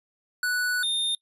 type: tone pair in turn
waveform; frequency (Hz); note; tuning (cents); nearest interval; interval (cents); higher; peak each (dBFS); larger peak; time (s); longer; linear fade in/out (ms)
square; 1480 / 3640; F#6 / A#7; 0 / -42; octave + major third; 1558; second; -24; neither; 0.43-0.83 / 0.83-1.15; first; 2
effects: noise-tail reverb RT60 0.1 s tail -21 dB re dry + resampled to 32000 Hz